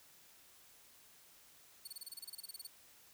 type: tone bursts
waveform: 15% pulse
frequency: 4435 Hz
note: C#8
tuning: in tune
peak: -38 dBFS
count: 16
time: 1.85-2.67 s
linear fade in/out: 5 ms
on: 25 ms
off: 28 ms
effects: white hiss -63 dBFS RMS until 3.13 s